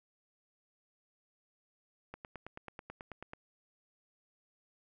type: click train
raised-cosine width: 0.5 ms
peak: -29 dBFS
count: 12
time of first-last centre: 2.14-3.334 s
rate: 9.21 Hz
effects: none